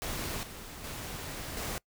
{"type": "noise with level steps", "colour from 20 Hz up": "pink", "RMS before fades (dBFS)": [-36, -45, -40, -36], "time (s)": [0.02, 1.78], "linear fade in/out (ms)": 0, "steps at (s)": [0.43, 0.84, 1.57], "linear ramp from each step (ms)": 2, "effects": ["noise-tail reverb RT60 0.1 s tail -24 dB re dry"]}